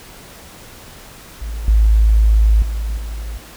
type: tone with level steps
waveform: sine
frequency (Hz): 54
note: A1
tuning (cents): -32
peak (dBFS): -22 / -8 / -18 / -23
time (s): 1.41-3.38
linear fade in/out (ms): 10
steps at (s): 1.68 / 2.62 / 2.97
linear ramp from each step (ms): 2
effects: pink hiss -39 dBFS RMS until 3.56 s

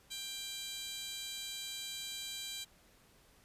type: tone with high-pass filter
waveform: 15% pulse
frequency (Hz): 790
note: G5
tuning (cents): +13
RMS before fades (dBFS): -43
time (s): 0.1-2.65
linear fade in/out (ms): 20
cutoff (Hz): 4200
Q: 2.5
effects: pink hiss -65 dBFS RMS until 3.44 s + resampled to 32000 Hz

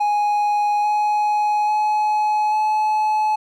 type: tone with pitch steps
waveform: triangle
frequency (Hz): 830.6 / 839.3 / 848.1 / 856.9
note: G#5 / G#5 / G#5 / A5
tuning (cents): 0 / +18 / +36 / -46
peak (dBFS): -14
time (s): 0-3.36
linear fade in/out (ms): 10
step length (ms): 840
effects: none

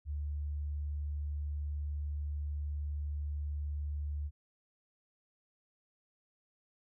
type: tone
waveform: sine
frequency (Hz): 73.42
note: D2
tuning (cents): 0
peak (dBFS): -34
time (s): 0.05-4.31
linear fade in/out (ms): 50
effects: none

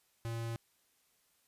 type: tone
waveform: square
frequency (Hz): 115.3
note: A#2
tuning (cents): -19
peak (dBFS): -37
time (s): 0.25-0.56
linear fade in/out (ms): 0
effects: white hiss -73 dBFS RMS until 1.47 s + resampled to 32000 Hz

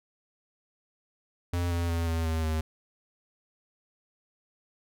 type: tone with pitch steps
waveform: square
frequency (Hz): 87.31 / 85.56 / 83.85 / 82.17 / 80.53 / 78.92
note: F2 / F2 / E2 / E2 / E2 / D#2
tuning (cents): 0 / -35 / +30 / -5 / -40 / +25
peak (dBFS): -27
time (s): 1.53-2.61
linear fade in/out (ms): 5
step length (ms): 180
effects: none

